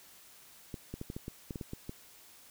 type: clicks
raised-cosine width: 3 ms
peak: -26 dBFS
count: 11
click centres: 0.742 / 0.94 / 1.014 / 1.101 / 1.165 / 1.281 / 1.508 / 1.558 / 1.612 / 1.734 / 1.894 s
effects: white hiss -57 dBFS RMS until 2.5 s